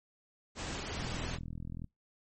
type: noise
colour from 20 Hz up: pink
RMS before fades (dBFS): -39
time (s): 0.55-1.39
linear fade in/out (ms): 50
type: click train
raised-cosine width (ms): 5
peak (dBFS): -30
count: 36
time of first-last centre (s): 1-1.843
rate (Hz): 41.5
effects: noise-tail reverb RT60 0.2 s tail -25 dB re dry + MP3 32 kbps